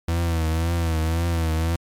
40% pulse tone with vibrato, 82.41 Hz, E2, in tune, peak -19 dBFS, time 0.08-1.76 s, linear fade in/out 5 ms, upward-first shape triangle, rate 1.9 Hz, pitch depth 71 cents each way, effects MP3 96 kbps

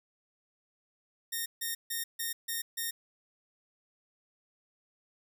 5% pulse tone bursts, 1841 Hz, A#6, 22 cents flat, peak -22 dBFS, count 6, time 1.32-2.91 s, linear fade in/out 10 ms, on 140 ms, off 150 ms, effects none

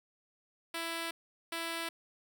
5% pulse tone bursts at uneven times, 332 Hz, E4, 12 cents sharp, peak -24 dBFS, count 2, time 0.74-1.11 / 1.52-1.89 s, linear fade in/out 5 ms, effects none

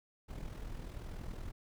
brown noise with amplitude modulation, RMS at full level -41 dBFS, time 0.28-1.52 s, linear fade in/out 20 ms, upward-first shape sine, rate 40.9 Hz, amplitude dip 55%, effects none

